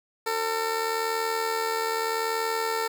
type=tone with amplitude modulation; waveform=15% pulse; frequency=450 Hz; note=A4; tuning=39 cents sharp; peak=-17 dBFS; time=0.26-2.88 s; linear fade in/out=10 ms; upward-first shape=sine; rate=80.8 Hz; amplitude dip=45%; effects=none

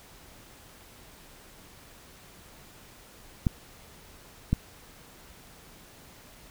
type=clicks; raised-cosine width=5 ms; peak=-10 dBFS; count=2; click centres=3.468 / 4.53 s; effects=pink hiss -52 dBFS RMS until 6.5 s

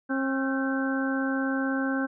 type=harmonic tone with a mistuned harmonic; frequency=268.4 Hz; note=C4; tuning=44 cents sharp; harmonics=1 / 2 / 3 / 4 / 5 / 6; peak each=-26 / -34 / -38 / -40 / -39 / -32 dBFS; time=0.09-2.07 s; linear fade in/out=20 ms; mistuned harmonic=6; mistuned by=-71 cents; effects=none

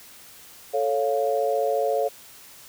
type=chord; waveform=sine; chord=A augmented; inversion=none; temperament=equal; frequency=440 / 554.4 / 698.5 Hz; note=A4 / C#5 / E#5; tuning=0 / 0 / 0 cents; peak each=-25 / -24 / -26 dBFS; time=0.73-2.09 s; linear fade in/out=20 ms; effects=white hiss -47 dBFS RMS until 2.68 s

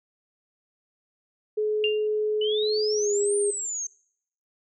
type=tone with pitch glide; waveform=sine; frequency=426.1 to 407.8 Hz; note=G#4 to G#4; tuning=+44 to -32 cents; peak=-22 dBFS; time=1.57-3.51 s; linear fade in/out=10 ms; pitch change=-76 cents; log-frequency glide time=2.94-3.14 s
type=tone with exponential decay; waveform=sine; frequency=2794 Hz; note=F7; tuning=in tune; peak=-20 dBFS; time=1.84-2.07 s; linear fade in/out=1 ms; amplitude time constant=50 ms
type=exponential two-way sweep; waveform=sine; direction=up then down; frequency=2935 to 9160 to 6270 Hz; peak=-28 dBFS; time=2.41-3.87 s; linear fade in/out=5 ms; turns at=3.36 s
effects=noise-tail reverb RT60 0.7 s tail -25 dB re dry

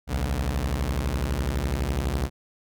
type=beating tone pair; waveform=sawtooth; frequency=60.2 / 72.2 Hz; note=B1 / D2; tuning=-44 / -29 cents; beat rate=12 Hz; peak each=-23 dBFS; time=0.07-2.3 s; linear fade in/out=50 ms; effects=none

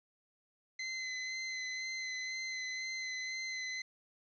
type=tone with vibrato; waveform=sawtooth; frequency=2048 Hz; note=C7; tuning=38 cents flat; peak=-34 dBFS; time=0.79-3.82 s; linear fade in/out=5 ms; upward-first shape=sine; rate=2 Hz; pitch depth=17 cents each way; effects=resampled to 16000 Hz + 11-bit

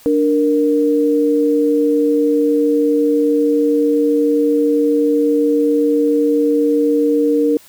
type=tone pair together; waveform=sine; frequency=293.7 / 466.2 Hz; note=D4 / A#4; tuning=0 / 0 cents; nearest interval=minor sixth; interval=800 cents; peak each=-14 dBFS; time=0.06-7.57 s; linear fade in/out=0 ms; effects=white hiss -45 dBFS RMS until 7.68 s

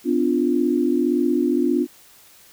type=chord; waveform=sine; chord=B diminished; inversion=none; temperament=equal with one note detuned; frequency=252 / 293.7 / 349.2 Hz; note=B3 / D4 / F4; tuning=+35 / 0 / 0 cents; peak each=-21 dBFS; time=0.04-1.87 s; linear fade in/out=50 ms; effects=white hiss -50 dBFS RMS until 2.52 s

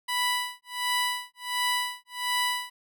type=tone with tremolo; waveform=15% pulse; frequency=987.8 Hz; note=B5; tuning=in tune; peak=-17 dBFS; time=0.08-2.7 s; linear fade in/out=10 ms; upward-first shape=sine; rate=1.4 Hz; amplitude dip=100%; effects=none

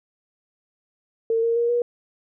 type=tone with pitch steps; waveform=sine; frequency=454.1 / 462.6 / 471.2 / 480 Hz; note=A#4 / A#4 / A#4 / B4; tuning=-45 / -13 / +19 / -49 cents; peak=-18 dBFS; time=1.3-1.82 s; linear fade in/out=2 ms; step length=130 ms; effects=none

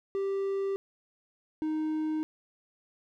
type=tone pair in turn; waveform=triangle; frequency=392 / 311.1 Hz; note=G4 / D#4; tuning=0 / 0 cents; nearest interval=major third; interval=400 cents; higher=first; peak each=-26 dBFS; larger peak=neither; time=0.15-0.76 / 1.62-2.23 s; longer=neither; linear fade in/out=0 ms; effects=none

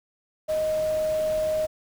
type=tone in noise; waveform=sine; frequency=623 Hz; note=D#5; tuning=2 cents sharp; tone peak=-22 dBFS; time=0.48-1.67 s; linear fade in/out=20 ms; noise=pink; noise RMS=-40 dBFS; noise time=0.48-1.67 s; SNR=+15 dB; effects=none

